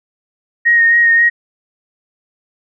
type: tone with vibrato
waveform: sine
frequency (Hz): 1864.7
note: A#6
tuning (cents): 0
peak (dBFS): -7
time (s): 0.65-1.3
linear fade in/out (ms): 20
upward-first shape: sine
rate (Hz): 3.7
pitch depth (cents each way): 21
effects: none